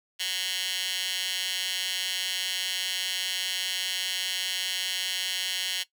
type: tone with high-pass filter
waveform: 15% pulse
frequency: 185 Hz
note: F#3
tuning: in tune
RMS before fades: -30 dBFS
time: 0.19-5.84 s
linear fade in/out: 20 ms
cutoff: 3000 Hz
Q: 2.3
effects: noise-tail reverb RT60 0.1 s tail -18 dB re dry